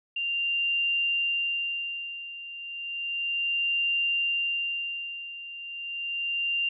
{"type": "tone with tremolo", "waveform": "sine", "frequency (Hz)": 2784, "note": "F7", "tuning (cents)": -6, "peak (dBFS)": -23, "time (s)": [0.16, 6.69], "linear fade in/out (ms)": 5, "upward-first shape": "sine", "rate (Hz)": 0.33, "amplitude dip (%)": 80, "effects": []}